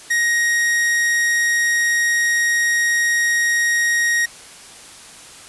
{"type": "tone", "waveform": "45% pulse", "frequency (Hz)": 1879, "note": "A#6", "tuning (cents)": 13, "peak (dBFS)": -15, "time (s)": [0.1, 4.26], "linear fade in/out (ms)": 10, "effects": ["white hiss -40 dBFS RMS until 5.48 s", "resampled to 24000 Hz"]}